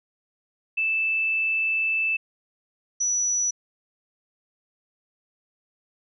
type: tone pair in turn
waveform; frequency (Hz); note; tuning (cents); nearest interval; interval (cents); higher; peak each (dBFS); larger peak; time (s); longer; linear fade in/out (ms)
sine; 2637 / 5905; E7 / F#8; 0 / -4; octave + major second; 1396; second; -21; neither; 0.77-2.17 / 3-3.51; first; 10
effects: none